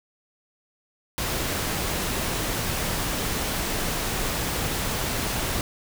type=noise; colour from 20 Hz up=pink; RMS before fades=-27 dBFS; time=1.18-5.61 s; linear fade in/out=0 ms; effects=none